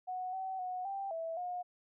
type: tone with pitch steps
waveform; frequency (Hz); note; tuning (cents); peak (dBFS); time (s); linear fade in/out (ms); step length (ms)
sine; 737 / 760 / 733 / 786 / 656 / 718; F#5 / F#5 / F#5 / G5 / E5 / F5; -7 / +46 / -16 / +4 / -9 / +48; -36; 0.07-1.63; 20; 260
effects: none